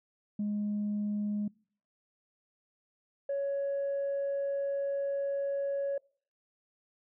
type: tone pair in turn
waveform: sine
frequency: 207.7 / 557.7 Hz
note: G#3 / C#5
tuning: 0 / +10 cents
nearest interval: octave + perfect fourth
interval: 1710 cents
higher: second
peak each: -28 dBFS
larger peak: neither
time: 0.39-1.48 / 3.29-5.98 s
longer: second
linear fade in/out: 5 ms
effects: noise-tail reverb RT60 0.5 s tail -26 dB re dry + tanh soft clip ceiling -27 dBFS